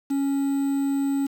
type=tone with quantisation; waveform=triangle; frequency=277.2 Hz; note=C#4; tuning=in tune; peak=-19 dBFS; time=0.1-1.27 s; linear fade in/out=10 ms; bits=7; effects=none